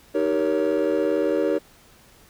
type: chord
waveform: triangle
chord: Eb dominant seventh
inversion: none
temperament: just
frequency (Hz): 311.1 / 388.9 / 466.7 / 560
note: Eb4 / G4 / Bb4 / Db5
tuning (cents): 0 / -14 / +2 / +18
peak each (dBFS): -22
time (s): 0.14-1.59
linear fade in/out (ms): 20
effects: tanh soft clip ceiling -12 dBFS + pink hiss -53 dBFS RMS until 2.29 s